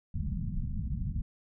pink low-pass noise, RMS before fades -33 dBFS, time 0.14-1.22 s, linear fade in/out 5 ms, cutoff 210 Hz, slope 48 dB/octave, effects none

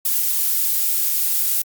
violet noise, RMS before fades -19 dBFS, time 0.05-1.62 s, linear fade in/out 5 ms, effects Opus 48 kbps

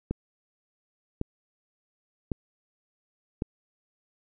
click train, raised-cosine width 3 ms, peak -15 dBFS, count 4, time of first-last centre 0.11-3.421 s, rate 0.906 Hz, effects none

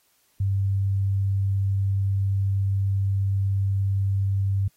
sine tone, 98 Hz, G2, in tune, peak -20 dBFS, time 0.4-4.68 s, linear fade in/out 5 ms, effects white hiss -65 dBFS RMS until 4.76 s + AAC 48 kbps

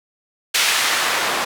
white noise with band-pass filter sweep, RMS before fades -19 dBFS, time 0.54-1.45 s, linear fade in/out 10 ms, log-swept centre 2700 to 790 Hz, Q 0.72, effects none

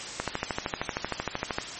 click train, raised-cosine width 0.5 ms, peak -12 dBFS, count 19, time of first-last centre 0.2-1.585 s, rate 13 Hz, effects white hiss -37 dBFS RMS until 1.79 s + MP3 32 kbps

